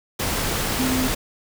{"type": "tone in noise", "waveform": "sine", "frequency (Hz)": 256.9, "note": "C4", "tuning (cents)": -32, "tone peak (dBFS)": -21, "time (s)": [0.79, 1.08], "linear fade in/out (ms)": 10, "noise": "pink", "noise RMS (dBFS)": -24, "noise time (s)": [0.19, 1.15], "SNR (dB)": 0, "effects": []}